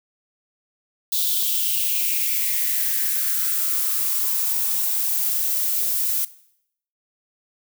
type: noise with high-pass filter sweep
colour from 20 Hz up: violet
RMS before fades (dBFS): -22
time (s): 1.12-6.25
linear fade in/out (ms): 5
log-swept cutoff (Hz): 3700 to 440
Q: 4.6
effects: noise-tail reverb RT60 0.7 s tail -18 dB re dry